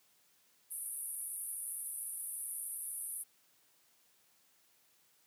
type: band-pass noise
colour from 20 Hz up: pink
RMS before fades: -42 dBFS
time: 0.7-3.24 s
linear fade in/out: 20 ms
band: 9300 to 12000 Hz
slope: 96 dB/octave
effects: white hiss -70 dBFS RMS until 5.26 s + high-pass 100 Hz 12 dB/octave